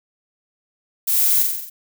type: noise with echo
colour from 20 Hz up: violet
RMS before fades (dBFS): -19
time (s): 1.07-1.43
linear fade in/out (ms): 10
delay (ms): 45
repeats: 6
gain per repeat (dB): -3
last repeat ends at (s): 1.7
effects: none